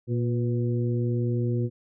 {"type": "harmonic tone with a mistuned harmonic", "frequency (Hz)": 119, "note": "A#2", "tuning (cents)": 36, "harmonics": [1, 2, 3, 4], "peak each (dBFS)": [-24, -31, -31, -38], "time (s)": [0.07, 1.7], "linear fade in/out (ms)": 50, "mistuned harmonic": 4, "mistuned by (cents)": 54, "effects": []}